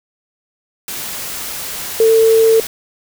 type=tone in noise; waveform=sine; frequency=448.3 Hz; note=A4; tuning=32 cents sharp; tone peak=-7 dBFS; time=2-2.6 s; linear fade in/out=2 ms; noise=white; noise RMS=-25 dBFS; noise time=0.88-2.67 s; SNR=+15 dB; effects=none